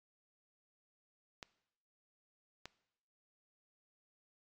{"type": "clicks", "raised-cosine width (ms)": 0.2, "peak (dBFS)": -27, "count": 2, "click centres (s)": [1.428, 2.656], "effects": ["noise-tail reverb RT60 0.8 s tail -19 dB re dry", "MP3 48 kbps"]}